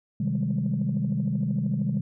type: chord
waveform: sine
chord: Ab major seventh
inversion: first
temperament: just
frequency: 129.78 / 155.74 / 194.67 / 207.7 Hz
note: C3 / Eb3 / G3 / Ab3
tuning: -14 / +2 / -12 / 0 cents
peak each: -28 dBFS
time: 0.2-2.01 s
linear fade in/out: 5 ms
effects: tanh soft clip ceiling -17 dBFS